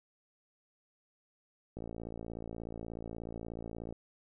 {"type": "click train", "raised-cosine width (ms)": 2, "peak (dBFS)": -29, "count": 123, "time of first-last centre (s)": [1.77, 3.925], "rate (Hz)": 56.6, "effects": []}